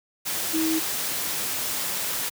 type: tone in noise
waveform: sine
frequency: 320 Hz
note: D#4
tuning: 49 cents sharp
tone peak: -22 dBFS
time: 0.53-0.8 s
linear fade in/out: 20 ms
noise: white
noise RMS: -28 dBFS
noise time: 0.25-2.3 s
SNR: +3 dB
effects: high-pass 100 Hz 12 dB/octave